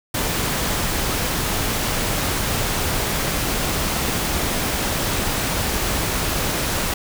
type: noise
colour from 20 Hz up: pink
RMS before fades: -22 dBFS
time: 0.14-6.94 s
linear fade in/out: 5 ms
effects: none